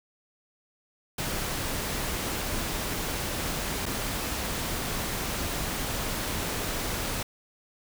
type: noise with dropouts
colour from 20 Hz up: pink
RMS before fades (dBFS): -31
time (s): 1.18-7.23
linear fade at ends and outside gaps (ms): 5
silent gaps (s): 3.857-3.862
effects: none